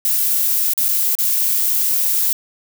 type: noise with dropouts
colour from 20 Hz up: violet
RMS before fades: -17 dBFS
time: 0.05-2.33 s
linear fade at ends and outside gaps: 1 ms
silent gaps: 0.736-0.777 / 0.883-0.887 / 1.152-1.187 s
effects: none